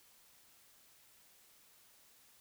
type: silence
effects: white hiss -65 dBFS RMS until 2.4 s